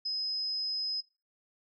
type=tone; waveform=sine; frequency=5070 Hz; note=D#8; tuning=32 cents sharp; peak=-30 dBFS; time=0.05-1.01 s; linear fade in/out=10 ms; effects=noise-tail reverb RT60 0.3 s tail -20 dB re dry